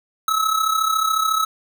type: tone with amplitude modulation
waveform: square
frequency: 1295 Hz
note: E6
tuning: 31 cents flat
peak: -15 dBFS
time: 0.28-1.45 s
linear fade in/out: 2 ms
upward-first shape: sine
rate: 34 Hz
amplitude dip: 65%
effects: none